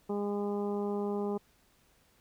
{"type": "harmonic tone", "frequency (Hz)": 204, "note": "G#3", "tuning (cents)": -31, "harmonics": [1, 2, 3, 4, 5, 6], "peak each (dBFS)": [-34, -33, -45, -42, -47, -51], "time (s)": [0.09, 1.38], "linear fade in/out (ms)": 10, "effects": ["pink hiss -67 dBFS RMS until 2.2 s"]}